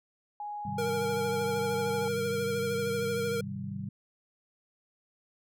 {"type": "tone with pitch glide", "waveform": "sine", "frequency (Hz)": [830.6, 836.4], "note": ["G#5", "G#5"], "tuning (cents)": [0, 12], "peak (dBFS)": -35, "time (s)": [0.4, 2.08], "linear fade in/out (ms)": 2, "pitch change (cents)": 12, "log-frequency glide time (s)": [0.64, 1.24]}
{"type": "chord", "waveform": "sine", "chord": "Ab major seventh", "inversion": "none", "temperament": "equal", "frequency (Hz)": [103.83, 130.81, 155.56, 196], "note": ["Ab2", "C3", "Eb3", "G3"], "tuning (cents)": [0, 0, 0, 0], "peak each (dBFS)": [-41, -41, -42, -37], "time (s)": [0.65, 3.89], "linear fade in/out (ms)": 5}
{"type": "tone with vibrato", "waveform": "square", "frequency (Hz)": 467.4, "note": "A#4", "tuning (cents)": 5, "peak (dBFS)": -30, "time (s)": [0.78, 3.41], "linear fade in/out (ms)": 5, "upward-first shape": "triangle", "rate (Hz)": 13, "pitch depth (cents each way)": 40}
{"effects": []}